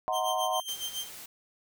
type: chord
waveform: sine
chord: C half-diminished seventh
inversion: first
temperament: equal with one note detuned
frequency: 631.3 / 740 / 932.3 / 1046.5 Hz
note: Eb5 / Gb5 / Bb5 / C6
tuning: +25 / 0 / 0 / 0 cents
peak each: -33 / -30 / -35 / -33 dBFS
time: 0.08-0.6 s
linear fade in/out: 0 ms
type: tone with tremolo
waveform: sawtooth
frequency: 3146 Hz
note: G7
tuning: 6 cents sharp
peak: -28 dBFS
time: 0.12-1.1 s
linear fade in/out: 50 ms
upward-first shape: sine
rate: 7.2 Hz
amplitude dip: 80%
type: noise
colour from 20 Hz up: white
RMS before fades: -45 dBFS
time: 0.68-1.26 s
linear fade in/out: 5 ms
effects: none